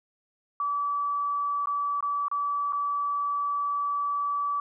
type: tone with dropouts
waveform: sine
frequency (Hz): 1151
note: D6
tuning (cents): -35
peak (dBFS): -25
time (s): 0.6-4.6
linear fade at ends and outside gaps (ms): 2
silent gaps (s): 1.658-1.671 / 2.007-2.026 / 2.283-2.314 / 2.724-2.731
effects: none